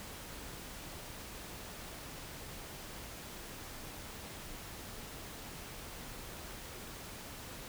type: silence
effects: pink hiss -47 dBFS RMS until 7.68 s